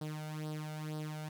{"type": "tone with flanger", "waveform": "sawtooth", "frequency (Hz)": 153.7, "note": "D#3", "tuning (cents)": -21, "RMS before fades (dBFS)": -41, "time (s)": [0.01, 1.29], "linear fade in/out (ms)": 5, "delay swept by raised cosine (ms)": [0.21, 1.41], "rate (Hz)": 2.1, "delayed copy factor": 0.7, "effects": []}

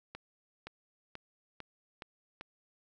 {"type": "accelerating click train", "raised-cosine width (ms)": 0.3, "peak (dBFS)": -27, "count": 6, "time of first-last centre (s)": [0.15, 2.411], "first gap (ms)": 520, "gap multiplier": 0.93, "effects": []}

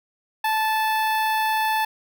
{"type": "tone with notch filter", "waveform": "sawtooth", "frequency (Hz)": 874, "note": "A5", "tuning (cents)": -12, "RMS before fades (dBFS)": -22, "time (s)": [0.44, 1.85], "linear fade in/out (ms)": 5, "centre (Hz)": 7000, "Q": 0.68, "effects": []}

